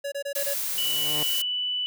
square tone bursts, 564 Hz, C#5, 30 cents sharp, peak -29 dBFS, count 5, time 0.04-0.541 s, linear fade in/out 10 ms, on 81 ms, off 24 ms
blue noise, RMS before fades -29 dBFS, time 0.35-1.42 s, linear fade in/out 5 ms
10% pulse tone with exponential growth, 150 Hz, D3, 37 cents sharp, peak -22 dBFS, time 0.4-1.23 s, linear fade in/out 2 ms, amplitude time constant 180 ms
sine tone with pitch glide, 2960 to 2979 Hz, F#7 to F#7, 0 to +11 cents, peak -25 dBFS, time 0.78-1.86 s, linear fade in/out 0 ms, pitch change +11 cents, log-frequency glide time 1.13-1.7 s
effects none

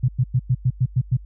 sine tone bursts, 126.1 Hz, B2, 36 cents sharp, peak -14 dBFS, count 8, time 0.03-1.17 s, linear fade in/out 10 ms, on 55 ms, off 100 ms, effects added 50 Hz sine -37 dBFS peak until 1.25 s

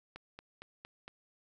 click train, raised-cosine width 0.3 ms, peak -30 dBFS, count 5, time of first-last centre 0.16-1.08 s, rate 4.35 Hz, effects none

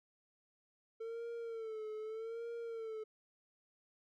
triangle tone with vibrato, 448.5 Hz, A4, 33 cents sharp, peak -39 dBFS, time 1-3.04 s, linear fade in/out 10 ms, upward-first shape sine, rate 0.82 Hz, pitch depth 72 cents each way, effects none

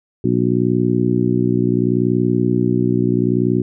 harmonic tone, 60.7 Hz, B1, 29 cents flat, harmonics 2 / 3 / 4 / 5 / 6, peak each -20 / -20 / -20 / -20 / -20 dBFS, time 0.24-3.62 s, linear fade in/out 5 ms, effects none

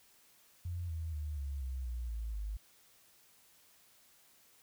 sine tone with pitch steps, 87.3 / 80.98 / 75.13 / 69.69 / 64.65 / 59.97 / 55.63 / 51.61 Hz, F2 / E2 / D2 / C#2 / C2 / A#1 / A1 / G#1, 0 / -30 / +40 / +10 / -20 / +50 / +20 / -10 cents, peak -36 dBFS, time 0.65-2.57 s, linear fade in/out 5 ms, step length 240 ms, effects white hiss -65 dBFS RMS until 4.62 s

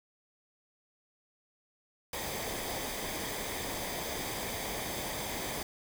pink noise with comb filter, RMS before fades -37 dBFS, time 2.13-5.63 s, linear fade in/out 2 ms, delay 0.72 ms, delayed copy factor -0.55, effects none

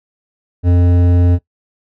sine tone with hard clipping, 88.1 Hz, F2, 16 cents sharp, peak -10 dBFS, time 0.63-1.39 s, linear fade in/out 50 ms, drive 12 dB, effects noise-tail reverb RT60 0.1 s tail -18 dB re dry

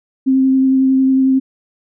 sine tone with vibrato, 264.4 Hz, C4, 18 cents sharp, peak -9 dBFS, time 0.26-1.4 s, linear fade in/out 20 ms, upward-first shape triangle, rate 11 Hz, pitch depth 14 cents each way, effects none

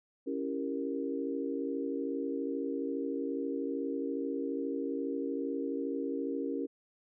sine chord, C# diminished seventh, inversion none, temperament equal, 277.2 / 329.6 / 392 / 466.2 Hz, C#4 / E4 / G4 / Bb4, 0 / 0 / 0 / 0 cents, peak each -35 / -40 / -39 / -38 dBFS, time 0.26-6.67 s, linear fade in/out 20 ms, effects none

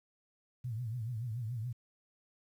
sine tone with vibrato, 116.54 Hz, A#2, in tune, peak -35 dBFS, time 0.64-1.73 s, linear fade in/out 10 ms, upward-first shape triangle, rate 7 Hz, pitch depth 180 cents each way, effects 11-bit

